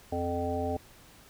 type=harmonic tone with a mistuned harmonic; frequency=87 Hz; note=F2; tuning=6 cents flat; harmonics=1 / 3 / 5 / 7 / 9; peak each=-35 / -35 / -35 / -35 / -35 dBFS; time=0.12-0.77 s; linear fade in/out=5 ms; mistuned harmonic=9; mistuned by=-27 cents; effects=pink hiss -55 dBFS RMS until 1.29 s